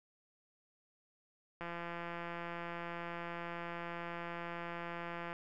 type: click train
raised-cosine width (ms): 0.5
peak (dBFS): -28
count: 637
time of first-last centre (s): 1.61-5.329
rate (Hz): 171
effects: none